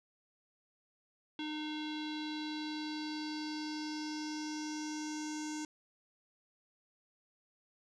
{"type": "tone with low-pass filter sweep", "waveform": "square", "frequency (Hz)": 305.2, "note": "D#4", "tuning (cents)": -33, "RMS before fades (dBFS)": -40, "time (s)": [1.39, 5.65], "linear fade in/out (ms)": 2, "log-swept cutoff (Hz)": [3400, 6700], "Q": 4.7, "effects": []}